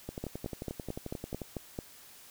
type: two click trains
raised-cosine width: 2 ms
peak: -24 / -22 dBFS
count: 16 / 8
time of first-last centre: 0.09-1.417 / 0.24-1.789 s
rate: 11.3 / 4.52 Hz
effects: white hiss -54 dBFS RMS until 2.3 s